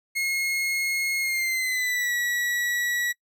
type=tone with pitch glide; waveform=40% pulse; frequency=2158 to 1933.7 Hz; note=C#7 to B6; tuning=-47 to -37 cents; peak=-23 dBFS; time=0.15-3.13 s; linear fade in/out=20 ms; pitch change=-190 cents; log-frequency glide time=1.2-2.13 s; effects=noise-tail reverb RT60 0.1 s tail -24 dB re dry